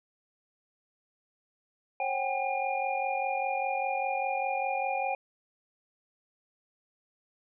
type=tone cluster; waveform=sine; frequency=541 / 760 / 805 / 2419 Hz; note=C#5 / F#5 / G5 / D#7; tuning=-42 / +46 / +46 / -49 cents; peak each=-35 / -32 / -32 / -36 dBFS; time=2-5.15 s; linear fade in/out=2 ms; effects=none